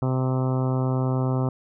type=harmonic tone; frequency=129.6 Hz; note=C3; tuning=16 cents flat; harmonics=1 / 2 / 3 / 4 / 5 / 6 / 7 / 8 / 9 / 10; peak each=-22 / -28 / -32 / -34 / -36 / -38 / -39 / -40 / -41 / -42 dBFS; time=0.02-1.49 s; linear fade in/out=2 ms; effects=none